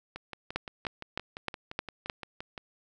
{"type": "two click trains", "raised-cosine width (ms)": 0.3, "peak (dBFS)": [-14, -23], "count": [6, 15], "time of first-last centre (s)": [[0.56, 2.098], [0.16, 2.578]], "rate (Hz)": [3.25, 5.79], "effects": []}